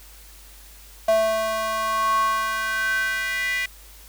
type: tone with high-pass filter sweep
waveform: square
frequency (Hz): 220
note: A3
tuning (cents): 0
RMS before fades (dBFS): -23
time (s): 1.08-3.66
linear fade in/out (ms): 5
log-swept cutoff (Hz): 680 to 2100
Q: 6.7
effects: added 50 Hz sine -46 dBFS peak until 4.08 s + white hiss -48 dBFS RMS until 4.08 s

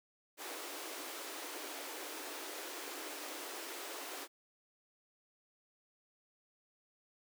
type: high-pass noise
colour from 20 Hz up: pink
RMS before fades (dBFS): -45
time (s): 0.37-4.28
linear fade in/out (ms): 50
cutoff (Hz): 280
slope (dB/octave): 96
effects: none

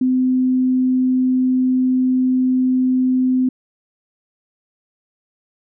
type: tone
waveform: sine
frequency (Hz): 256.1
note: C4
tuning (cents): -37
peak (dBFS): -13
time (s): 0.01-3.49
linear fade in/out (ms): 5
effects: none

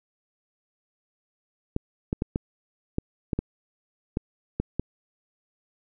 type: clicks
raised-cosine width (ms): 3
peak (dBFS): -12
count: 10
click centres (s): 1.764 / 2.129 / 2.221 / 2.359 / 2.984 / 3.332 / 3.39 / 4.171 / 4.6 / 4.796
effects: none

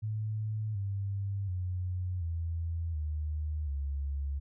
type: tone with pitch steps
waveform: sine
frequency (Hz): 107.9 / 98.94 / 90.73 / 83.2 / 76.3 / 69.96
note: A2 / G2 / F#2 / E2 / D#2 / C#2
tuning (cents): -33 / +17 / -33 / +17 / -33 / +17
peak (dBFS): -31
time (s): 0.02-4.4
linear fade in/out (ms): 20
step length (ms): 730
effects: none

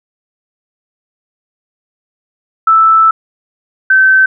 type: tone pair in turn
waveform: sine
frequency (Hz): 1318.5 / 1540.1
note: E6 / G6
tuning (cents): 0 / -31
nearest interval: minor third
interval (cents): 269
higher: second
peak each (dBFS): -4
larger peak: neither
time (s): 2.67-3.11 / 3.9-4.26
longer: first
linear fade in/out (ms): 5
effects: none

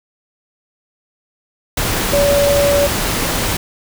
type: tone in noise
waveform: sine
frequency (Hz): 570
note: C#5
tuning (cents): +48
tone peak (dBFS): -11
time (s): 2.13-2.87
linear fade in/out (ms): 5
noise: pink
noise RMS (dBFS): -18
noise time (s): 1.77-3.57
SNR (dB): +4
effects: none

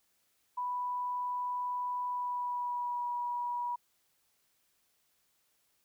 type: tone with pitch glide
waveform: sine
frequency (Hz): 987.8 to 968.6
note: B5 to B5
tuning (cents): 0 to -34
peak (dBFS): -32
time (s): 0.57-3.76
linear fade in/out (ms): 10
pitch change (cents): -34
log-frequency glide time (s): 2.07-3.07
effects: white hiss -74 dBFS RMS until 5.84 s

